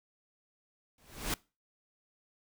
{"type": "noise with exponential growth", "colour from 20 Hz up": "pink", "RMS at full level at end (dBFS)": -29, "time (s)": [0.98, 1.34], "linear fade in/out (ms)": 2, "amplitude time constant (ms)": 78, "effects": ["noise-tail reverb RT60 0.3 s tail -23 dB re dry"]}